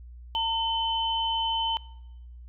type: tone pair together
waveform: sine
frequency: 907 / 3051 Hz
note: A#5 / G7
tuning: -48 / -48 cents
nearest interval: octave + major sixth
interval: 2100 cents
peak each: -27 dBFS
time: 0.35-1.77 s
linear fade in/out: 0 ms
effects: noise-tail reverb RT60 1.0 s tail -23 dB re dry + added 60 Hz sine -42 dBFS peak until 2.48 s